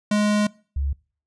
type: tone pair in turn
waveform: square / sine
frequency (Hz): 208.9 / 69.71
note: G#3 / C#2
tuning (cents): +10 / +10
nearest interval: octave + perfect fifth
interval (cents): 1900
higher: first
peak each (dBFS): -18 / -21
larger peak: first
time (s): 0.11-0.47 / 0.76-0.93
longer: first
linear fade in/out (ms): 5
effects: noise-tail reverb RT60 0.4 s tail -23 dB re dry + resampled to 22050 Hz